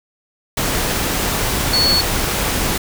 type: tone in noise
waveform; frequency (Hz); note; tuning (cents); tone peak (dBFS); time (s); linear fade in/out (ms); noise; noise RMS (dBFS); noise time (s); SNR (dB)
sine; 4400; C#8; -14; -13; 1.73-2.01; 5; pink; -19; 0.57-2.78; +3
effects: none